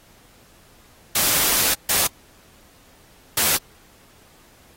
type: noise bursts at uneven times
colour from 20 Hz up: white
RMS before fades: -19 dBFS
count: 3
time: 1.15-1.74 / 1.89-2.07 / 3.37-3.57 s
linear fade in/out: 5 ms
effects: pink hiss -53 dBFS RMS until 4.76 s + AAC 48 kbps